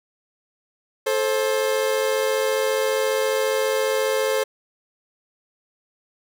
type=tone pair together; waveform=40% pulse; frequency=436.3 / 531 Hz; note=A4 / C5; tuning=-15 / +25 cents; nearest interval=minor third; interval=340 cents; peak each=-22 / -21 dBFS; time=1.06-4.44 s; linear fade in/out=10 ms; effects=none